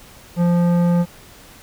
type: tone with tanh clipping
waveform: sine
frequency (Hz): 173.8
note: F3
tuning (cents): -8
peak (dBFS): -15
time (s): 0.36-1.06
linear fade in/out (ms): 50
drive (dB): 13
effects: pink hiss -44 dBFS RMS until 1.62 s